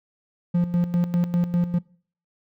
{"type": "tone with tremolo", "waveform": "triangle", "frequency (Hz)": 174.61, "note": "F3", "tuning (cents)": 0, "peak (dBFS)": -15, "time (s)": [0.54, 1.79], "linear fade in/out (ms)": 10, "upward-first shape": "square", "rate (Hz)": 5, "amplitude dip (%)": 70, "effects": ["noise-tail reverb RT60 0.5 s tail -24 dB re dry"]}